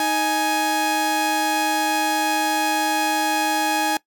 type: tone pair together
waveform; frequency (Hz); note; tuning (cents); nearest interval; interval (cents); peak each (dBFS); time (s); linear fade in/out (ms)
sawtooth; 312.4 / 834; D#4 / G#5; +7 / +7; octave + perfect fourth; 1700; -21 / -16; 0-3.97; 2
effects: noise-tail reverb RT60 0.1 s tail -20 dB re dry